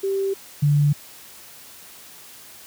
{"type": "tone pair in turn", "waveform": "sine", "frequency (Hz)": [390.1, 145.78], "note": ["G4", "D3"], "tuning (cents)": [-8, -12], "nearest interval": "octave + perfect fourth", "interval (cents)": 1704, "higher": "first", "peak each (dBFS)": [-20, -14], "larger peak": "second", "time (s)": [[0.03, 0.34], [0.62, 0.93]], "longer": "neither", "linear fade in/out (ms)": 10, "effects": ["white hiss -44 dBFS RMS until 2.66 s", "high-pass 60 Hz 12 dB/octave"]}